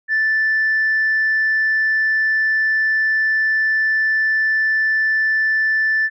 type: tone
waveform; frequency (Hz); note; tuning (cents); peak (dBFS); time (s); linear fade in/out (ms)
sine; 1760; A6; 0; -13; 0.08-6.1; 50
effects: tanh soft clip ceiling -11 dBFS